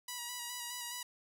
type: tone with vibrato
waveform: 5% pulse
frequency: 970 Hz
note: B5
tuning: 31 cents flat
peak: -28 dBFS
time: 0.08-1.03 s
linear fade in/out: 5 ms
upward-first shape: square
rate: 4.8 Hz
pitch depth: 22 cents each way
effects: none